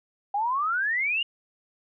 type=exponential sweep; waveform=sine; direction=up; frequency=788 to 2899 Hz; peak=-23 dBFS; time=0.34-1.23 s; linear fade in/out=5 ms; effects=none